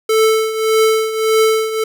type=tone with tremolo; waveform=square; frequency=440 Hz; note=A4; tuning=in tune; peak=-9 dBFS; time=0.09-1.84 s; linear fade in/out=5 ms; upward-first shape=triangle; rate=1.7 Hz; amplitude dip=75%; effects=none